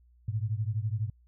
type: beating tone pair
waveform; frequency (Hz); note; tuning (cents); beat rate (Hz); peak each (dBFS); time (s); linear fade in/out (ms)
sine; 103.83 / 115.83; G#2 / A#2; 0 / -11; 12; -30 / -32; 0.28-1.1; 5
effects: added 60 Hz sine -58 dBFS peak until 1.27 s